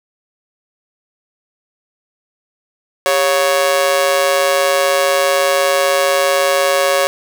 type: tone with amplitude modulation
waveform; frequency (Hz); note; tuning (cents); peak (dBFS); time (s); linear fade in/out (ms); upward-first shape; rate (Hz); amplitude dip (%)
sawtooth; 555; C#5; +2; -4; 3.06-7.07; 0; sine; 156; 85
effects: none